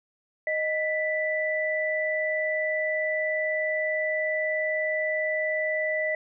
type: tone pair together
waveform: sine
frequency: 622.3 / 1978.4 Hz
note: D#5 / B6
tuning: 0 / +3 cents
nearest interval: octave + minor sixth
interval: 2003 cents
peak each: -27 dBFS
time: 0.47-6.15 s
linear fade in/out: 2 ms
effects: none